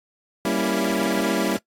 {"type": "chord", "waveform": "25% pulse", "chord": "G diminished seventh", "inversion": "none", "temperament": "equal", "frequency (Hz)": [196, 233.1, 277.2, 329.6], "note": ["G3", "Bb3", "Db4", "Fb4"], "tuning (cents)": [0, 0, 0, 0], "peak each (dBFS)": [-22, -23, -23, -22], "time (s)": [0.45, 1.57], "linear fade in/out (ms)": 2, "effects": ["noise-tail reverb RT60 0.1 s tail -19 dB re dry", "AAC 48 kbps"]}